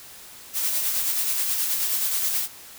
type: noise with tremolo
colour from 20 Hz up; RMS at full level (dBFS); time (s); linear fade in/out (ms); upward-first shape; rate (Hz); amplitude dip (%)
blue; -23; 0.53-2.48; 50; sine; 9.4; 35
effects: white hiss -44 dBFS RMS until 2.78 s